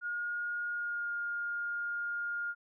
sine tone with pitch glide, 1430 to 1415.2 Hz, F6 to F6, +41 to +23 cents, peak -33 dBFS, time 0.01-2.55 s, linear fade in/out 50 ms, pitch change -18 cents, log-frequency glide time 0.71-1.12 s, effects none

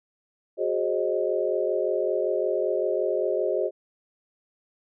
sine chord, Ab dominant seventh, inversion third, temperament equal with one note detuned, 370 / 415.3 / 535.2 / 622.3 Hz, Gb4 / Ab4 / C5 / Eb5, 0 / 0 / +39 / 0 cents, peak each -28 dBFS, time 0.57-3.71 s, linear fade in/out 50 ms, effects none

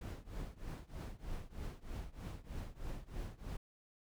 brown noise with tremolo, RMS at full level -41 dBFS, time 0.01-3.57 s, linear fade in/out 5 ms, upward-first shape triangle, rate 3.2 Hz, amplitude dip 95%, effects none

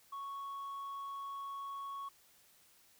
sine tone, 1108.7 Hz, C#6, in tune, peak -38 dBFS, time 0.12-2.09 s, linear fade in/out 10 ms, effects tanh soft clip ceiling -40 dBFS + white hiss -66 dBFS RMS until 2.99 s

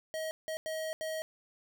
square tone bursts at uneven times, 634 Hz, D#5, 32 cents sharp, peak -35 dBFS, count 4, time 0.14-0.31 / 0.48-0.57 / 0.66-0.93 / 1.01-1.22 s, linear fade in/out 0 ms, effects none

